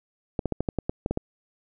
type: clicks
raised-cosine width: 2 ms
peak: -12 dBFS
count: 10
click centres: 0.392 / 0.457 / 0.523 / 0.606 / 0.688 / 0.787 / 0.895 / 1.061 / 1.11 / 1.174 s
effects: none